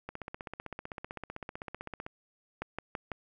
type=two click trains; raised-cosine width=0.5 ms; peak=-20 / -24 dBFS; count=4 / 32; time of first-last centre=2.62-3.118 / 0.09-2.065 s; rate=6.03 / 15.7 Hz; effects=none